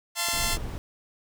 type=chord; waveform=5% pulse; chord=F major; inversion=none; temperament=equal with one note detuned; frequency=683.7 / 880 / 1046.5 Hz; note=F5 / A5 / C6; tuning=-37 / 0 / 0 cents; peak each=-18 dBFS; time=0.15-0.58 s; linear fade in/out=50 ms
type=clicks; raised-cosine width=1 ms; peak=-23 dBFS; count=4; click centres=0.286 / 0.441 / 0.505 / 0.57 s
type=noise; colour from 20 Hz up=brown; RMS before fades=-32 dBFS; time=0.33-0.78 s; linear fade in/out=0 ms
effects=none